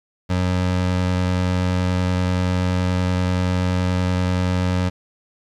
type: tone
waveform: 25% pulse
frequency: 91 Hz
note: F#2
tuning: 28 cents flat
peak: -14 dBFS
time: 0.29-4.9 s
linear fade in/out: 20 ms
effects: low-pass 6000 Hz 12 dB/octave + 9-bit